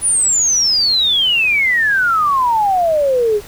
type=exponential sweep; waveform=sine; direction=down; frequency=9956 to 399.8 Hz; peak=-11 dBFS; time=0.01-3.41 s; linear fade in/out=50 ms; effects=pink hiss -37 dBFS RMS until 3.47 s